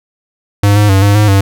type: tone with pitch steps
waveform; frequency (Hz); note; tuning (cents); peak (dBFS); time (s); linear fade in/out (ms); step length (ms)
square; 101.7 / 104.1 / 96.7 / 101.6 / 105.5 / 97.9; G#2 / G#2 / G2 / G#2 / G#2 / G2; -36 / +5 / -23 / -38 / +28 / -2; -6; 0.63-1.41; 5; 130
effects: none